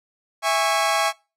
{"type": "chord", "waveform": "sawtooth", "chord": "C# minor", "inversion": "first", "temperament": "equal with one note detuned", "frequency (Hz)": [659.3, 819.6, 1108.7], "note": ["E5", "G#5", "C#6"], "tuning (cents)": [0, -23, 0], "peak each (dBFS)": -19, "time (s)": [0.42, 1.13], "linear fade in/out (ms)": 50, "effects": ["noise-tail reverb RT60 0.3 s tail -24 dB re dry", "low-pass 11000 Hz 12 dB/octave"]}